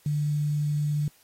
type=tone with quantisation; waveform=sine; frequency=148.1 Hz; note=D3; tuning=15 cents sharp; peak=-23 dBFS; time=0.06-1.08 s; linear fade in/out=2 ms; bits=8; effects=white hiss -60 dBFS RMS until 1.23 s + AAC 48 kbps